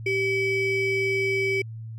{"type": "ring-modulated tone", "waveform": "triangle", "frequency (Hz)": 1339, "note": "E6", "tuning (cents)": 27, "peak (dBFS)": -17, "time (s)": [0.06, 1.62], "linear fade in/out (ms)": 5, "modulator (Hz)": 950, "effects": ["added 112 Hz sine -34 dBFS peak until 1.98 s"]}